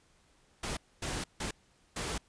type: noise bursts at uneven times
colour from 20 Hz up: pink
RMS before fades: -36 dBFS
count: 4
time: 0.63-0.77 / 1.02-1.24 / 1.4-1.51 / 1.96-2.18 s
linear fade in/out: 5 ms
effects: pink hiss -67 dBFS RMS until 2.28 s + resampled to 22050 Hz